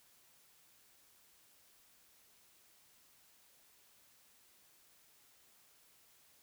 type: silence
effects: white hiss -67 dBFS RMS until 6.42 s